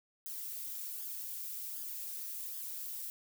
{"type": "noise with flanger", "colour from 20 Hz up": "violet", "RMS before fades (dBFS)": -42, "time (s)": [0.26, 3.1], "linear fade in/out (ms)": 0, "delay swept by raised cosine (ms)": [0.6, 3.4], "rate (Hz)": 1.3, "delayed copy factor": 0.7, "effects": []}